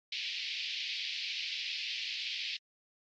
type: band-pass noise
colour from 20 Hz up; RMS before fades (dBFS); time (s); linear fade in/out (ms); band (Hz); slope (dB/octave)
pink; -38; 0.12-2.57; 5; 2300 to 4900; 48
effects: AAC 48 kbps